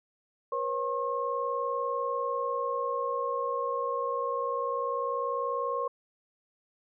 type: tone cluster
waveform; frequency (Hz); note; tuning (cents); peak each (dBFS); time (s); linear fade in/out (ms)
sine; 482.8 / 543 / 1077; B4 / C#5 / C6; -39 / -36 / +50; -33 / -34 / -31; 0.52-5.88; 5
effects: none